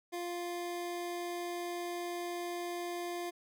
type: tone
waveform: 25% pulse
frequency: 349.2 Hz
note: F4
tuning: in tune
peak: -33 dBFS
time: 0.12-3.31 s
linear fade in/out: 20 ms
effects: none